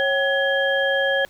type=tone cluster; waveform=sine; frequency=548 / 771 / 1683 / 3198 Hz; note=C#5 / G5 / G#6 / G7; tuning=-20 / -29 / +23 / +34 cents; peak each=-21 / -29 / -21 / -28 dBFS; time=0-1.25 s; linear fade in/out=0 ms; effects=pink hiss -53 dBFS RMS until 1.29 s